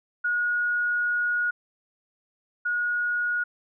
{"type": "tone pair in turn", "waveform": "sine", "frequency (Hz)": [1447, 1447], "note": ["F#6", "F#6"], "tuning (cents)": [-39, -39], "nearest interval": "unison", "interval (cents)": 0, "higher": "neither", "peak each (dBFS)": [-22, -23], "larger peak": "first", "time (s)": [[0.24, 1.51], [2.65, 3.44]], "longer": "first", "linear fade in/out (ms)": 10, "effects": []}